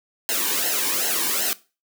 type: noise with flanger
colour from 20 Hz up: white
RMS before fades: -23 dBFS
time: 0.29-1.53 s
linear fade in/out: 0 ms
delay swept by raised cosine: 0.84 to 1.54 ms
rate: 2.6 Hz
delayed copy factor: -0.8
effects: noise-tail reverb RT60 0.3 s tail -19 dB re dry + high-pass 200 Hz 12 dB/octave